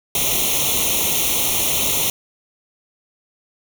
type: noise with comb filter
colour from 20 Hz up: white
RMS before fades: -19 dBFS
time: 0.15-2.1 s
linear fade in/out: 2 ms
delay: 0.31 ms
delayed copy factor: +0.95
effects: none